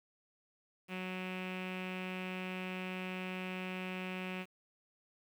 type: tone with low-pass filter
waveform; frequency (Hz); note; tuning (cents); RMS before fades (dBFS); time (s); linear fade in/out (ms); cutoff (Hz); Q
sawtooth; 184.8; F#3; -2; -41; 0.88-4.46; 50; 2600; 5.3
effects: 10-bit